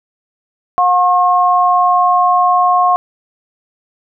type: tone pair together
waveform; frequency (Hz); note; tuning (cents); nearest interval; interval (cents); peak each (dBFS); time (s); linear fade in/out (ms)
sine; 720 / 1079.6; F#5 / C#6; -47 / -46; perfect fifth; 701; -11; 0.78-2.96; 0
effects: none